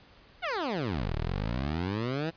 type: exponential two-way sweep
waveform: 15% pulse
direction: down then up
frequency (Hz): 768 to 35.79 to 169.1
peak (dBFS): -23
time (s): 0.42-2.31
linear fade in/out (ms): 20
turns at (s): 1.14
effects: pink hiss -57 dBFS RMS until 2.36 s + resampled to 11025 Hz